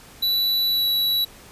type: tone with pitch glide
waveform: square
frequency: 3951 to 3924 Hz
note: B7 to B7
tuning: 0 to -12 cents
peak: -19 dBFS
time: 0.22-1.25 s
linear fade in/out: 10 ms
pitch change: -12 cents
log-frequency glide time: 0.67-0.85 s
effects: pink hiss -46 dBFS RMS until 1.51 s + resampled to 32000 Hz